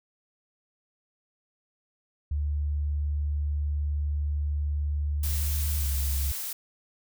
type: tone with pitch glide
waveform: sine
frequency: 73.42 to 68.9 Hz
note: D2 to C#2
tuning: 0 to -10 cents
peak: -25 dBFS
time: 2.31-6.32 s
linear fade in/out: 5 ms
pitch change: -110 cents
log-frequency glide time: 5.78-5.89 s
type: noise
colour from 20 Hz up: blue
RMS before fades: -34 dBFS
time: 5.23-6.53 s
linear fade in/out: 5 ms
effects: none